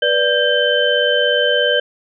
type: tone cluster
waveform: sine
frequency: 489 / 586 / 1584 / 3077 Hz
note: B4 / D5 / G6 / G7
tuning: -17 / -4 / +18 / -33 cents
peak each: -18 dBFS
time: 0.02-1.8 s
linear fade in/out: 5 ms
effects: none